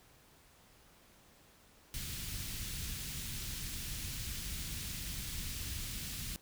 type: band-stop noise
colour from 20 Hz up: pink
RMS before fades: -41 dBFS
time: 1.94-6.36 s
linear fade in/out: 0 ms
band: 160 to 2700 Hz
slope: 12 dB/octave
effects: pink hiss -63 dBFS RMS until 6.41 s